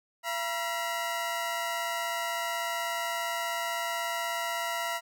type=tone pair together; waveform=20% pulse; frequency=679 / 960.3 Hz; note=F5 / B5; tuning=-49 / -49 cents; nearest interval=tritone; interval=600 cents; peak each=-28 dBFS; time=0.23-5.01 s; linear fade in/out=50 ms; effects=none